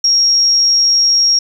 sine tone, 5588 Hz, F8, in tune, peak -8 dBFS, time 0.04-1.39 s, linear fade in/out 5 ms, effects 7-bit

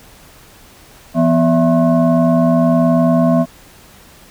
sine tone with frequency modulation, 246.9 Hz, B3, in tune, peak -9 dBFS, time 1.14-3.46 s, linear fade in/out 50 ms, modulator 415 Hz, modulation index 1.2, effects pink hiss -43 dBFS RMS until 4.3 s

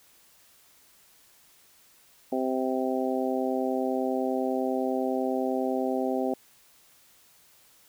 harmonic tone, 130 Hz, C3, 11 cents flat, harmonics 2 / 3 / 4 / 5 / 6, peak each -29 / -31 / -32 / -33 / -34 dBFS, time 2.32-6.34 s, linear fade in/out 5 ms, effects white hiss -59 dBFS RMS until 7.88 s

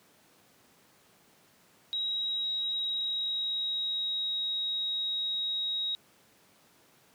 sine tone with pitch glide, 3831 to 3796 Hz, A#7 to A#7, +47 to +31 cents, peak -29 dBFS, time 1.93-5.95 s, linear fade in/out 0 ms, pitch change -16 cents, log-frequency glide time 2.12-4.47 s, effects pink hiss -62 dBFS RMS until 7.14 s + high-pass 150 Hz 12 dB/octave

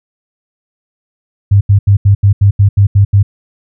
sine tone bursts, 100 Hz, G2, 35 cents sharp, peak -3 dBFS, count 10, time 1.51-3.23 s, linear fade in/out 10 ms, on 100 ms, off 80 ms, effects none

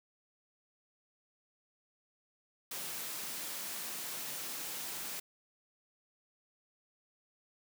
white high-pass noise, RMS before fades -41 dBFS, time 2.71-5.2 s, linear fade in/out 5 ms, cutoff 120 Hz, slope 96 dB/octave, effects none

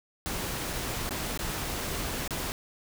pink noise with dropouts, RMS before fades -33 dBFS, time 0.26-2.52 s, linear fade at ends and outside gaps 0 ms, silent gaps 0.731-0.734 / 1.092-1.108 / 1.375-1.391 / 2.277-2.307 s, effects none

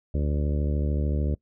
harmonic tone, 73.42 Hz, D2, in tune, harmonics 1 / 2 / 3 / 4 / 5 / 6 / 7 / 8, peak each -24 / -30 / -34 / -36 / -38 / -40 / -41 / -42 dBFS, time 0.14-1.35 s, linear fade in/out 5 ms, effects noise-tail reverb RT60 0.1 s tail -22 dB re dry

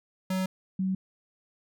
square / sine tone pair in turn, 187.3 / 189.04 Hz, F#3 / F#3, +21 / +37 cents, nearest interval unison, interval 16 cents, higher second, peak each -27 / -25 dBFS, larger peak second, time 0.3-0.46 / 0.79-0.95 s, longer neither, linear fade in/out 5 ms, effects none

